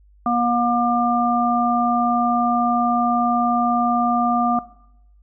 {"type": "harmonic tone", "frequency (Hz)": 239.1, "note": "A#3", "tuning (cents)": 44, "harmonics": [1, 3, 5], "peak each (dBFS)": [-21, -21, -21], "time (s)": [0.26, 4.59], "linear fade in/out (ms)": 2, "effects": ["noise-tail reverb RT60 0.8 s tail -18 dB re dry", "added 50 Hz sine -49 dBFS peak until 5.22 s"]}